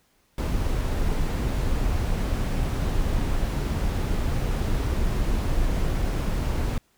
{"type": "noise", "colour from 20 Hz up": "brown", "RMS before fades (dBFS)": -24, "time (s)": [0.38, 6.78], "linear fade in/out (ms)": 2, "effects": ["pink hiss -65 dBFS RMS until 6.97 s"]}